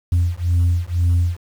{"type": "beating tone pair", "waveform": "sine", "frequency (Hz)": [85.9, 87.9], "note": ["F2", "F2"], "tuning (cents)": [-28, 12], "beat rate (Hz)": 2, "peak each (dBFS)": -16, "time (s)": [0.12, 1.37], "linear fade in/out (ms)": 5, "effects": ["tanh soft clip ceiling -11 dBFS", "7-bit"]}